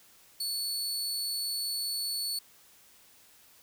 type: tone with amplitude modulation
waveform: sawtooth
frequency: 4435 Hz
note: C#8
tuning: in tune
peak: -27 dBFS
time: 0.4-2.39 s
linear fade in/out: 5 ms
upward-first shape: sine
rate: 254 Hz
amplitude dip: 25%
effects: white hiss -59 dBFS RMS until 3.62 s